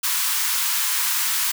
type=high-pass noise; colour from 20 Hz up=white; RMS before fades=-22 dBFS; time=0.03-1.52 s; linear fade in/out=10 ms; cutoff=890 Hz; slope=96 dB/octave; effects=none